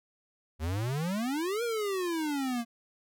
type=exponential two-way sweep; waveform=square; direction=up then down; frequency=74.3 to 482.3 to 228.3 Hz; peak=-30 dBFS; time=0.59-2.65 s; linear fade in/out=50 ms; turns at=1.63 s; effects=none